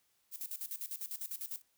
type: noise with tremolo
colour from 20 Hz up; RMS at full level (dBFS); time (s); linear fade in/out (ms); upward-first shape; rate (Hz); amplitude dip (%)
violet; -40; 0.31-1.62; 50; square; 10; 80
effects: white hiss -75 dBFS RMS until 1.77 s